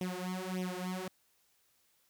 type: tone with flanger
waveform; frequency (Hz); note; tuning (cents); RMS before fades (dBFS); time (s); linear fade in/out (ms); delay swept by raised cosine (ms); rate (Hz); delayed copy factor
sawtooth; 183.7; F#3; -12; -38; 0.01-1.08; 2; 0.33 to 4.53; 1.7; +1
effects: white hiss -72 dBFS RMS until 2.09 s